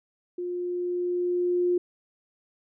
sine tone with level ramp, 355.1 Hz, F4, 29 cents sharp, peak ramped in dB -29 to -20 dBFS, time 0.38-1.78 s, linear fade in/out 5 ms, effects none

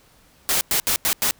white noise bursts at uneven times, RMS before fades -20 dBFS, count 5, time 0.49-0.61 / 0.71-0.8 / 0.87-0.96 / 1.05-1.13 / 1.22-1.31 s, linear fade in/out 0 ms, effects pink hiss -55 dBFS RMS until 1.39 s

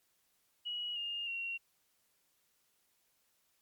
sine tone with pitch steps, 2912 / 2827 / 2745 Hz, F#7 / F7 / F7, -28 / +20 / -31 cents, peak -36 dBFS, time 0.65-1.58 s, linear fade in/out 20 ms, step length 310 ms, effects white hiss -75 dBFS RMS until 3.61 s + MP3 96 kbps

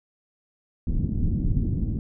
pink low-pass noise, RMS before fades -24 dBFS, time 0.87-1.99 s, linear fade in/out 2 ms, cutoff 250 Hz, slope 24 dB/octave, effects none

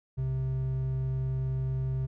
triangle tone pair together, 61.74 / 130.97 Hz, B1 / C3, 0 / +2 cents, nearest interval octave + minor second, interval 1302 cents, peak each -35 / -26 dBFS, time 0.17-2.07 s, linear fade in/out 20 ms, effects none

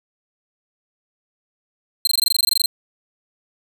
sawtooth tone bursts, 4148 Hz, C8, 16 cents flat, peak -11 dBFS, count 15, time 2.05-2.66 s, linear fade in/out 2 ms, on 22 ms, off 20 ms, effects none

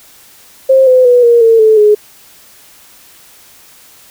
sine tone with pitch steps, 530 / 509.9 / 490.5 / 471.9 / 454 / 436.8 / 420.2 Hz, C5 / C5 / B4 / A#4 / A#4 / A4 / G#4, +22 / -45 / -12 / +21 / -46 / -13 / +20 cents, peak -3 dBFS, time 0.69-1.95 s, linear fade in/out 10 ms, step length 180 ms, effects white hiss -41 dBFS RMS until 4.1 s

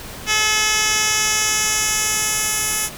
10% pulse tone with band-pass filter sweep, 429.4 Hz, A4, 42 cents flat, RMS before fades -19 dBFS, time 0.26-2.9 s, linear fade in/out 50 ms, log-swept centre 4500 to 10000 Hz, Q 1.2, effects pink hiss -34 dBFS RMS until 2.97 s

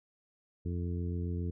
harmonic tone, 87.31 Hz, F2, in tune, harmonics 1 / 2 / 3 / 4 / 5, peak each -33 / -39 / -43 / -45 / -47 dBFS, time 0.65-1.51 s, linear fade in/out 10 ms, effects none

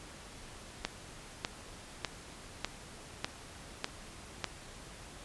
click train, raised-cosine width 0.2 ms, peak -14 dBFS, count 7, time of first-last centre 0.85-4.443 s, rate 1.67 Hz, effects pink hiss -50 dBFS RMS until 5.24 s + resampled to 24000 Hz

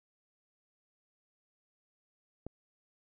click, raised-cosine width 2 ms, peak -27 dBFS, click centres 2.466 s, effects none

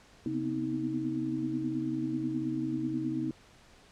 sine tone cluster, 134.2 / 241.9 / 250.4 / 260.4 / 316 Hz, C3 / B3 / B3 / C4 / D#4, +44 / -36 / +24 / -8 / +27 cents, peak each -39 / -39 / -38 / -39 / -32 dBFS, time 0.26-3.31 s, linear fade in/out 2 ms, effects pink hiss -58 dBFS RMS until 3.91 s + low-pass 7000 Hz 12 dB/octave

